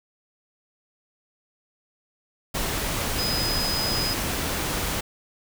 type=tone in noise; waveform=sine; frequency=5010 Hz; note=D#8; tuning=11 cents sharp; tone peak=-26 dBFS; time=3.18-4.14 s; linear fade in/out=10 ms; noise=pink; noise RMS=-27 dBFS; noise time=2.54-5.01 s; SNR=-2 dB; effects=none